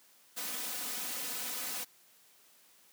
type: noise with comb filter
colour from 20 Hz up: white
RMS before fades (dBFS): -38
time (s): 0.36-1.85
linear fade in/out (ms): 20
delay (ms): 4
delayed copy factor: +0.85
effects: white hiss -63 dBFS RMS until 2.92 s + high-pass 150 Hz 12 dB/octave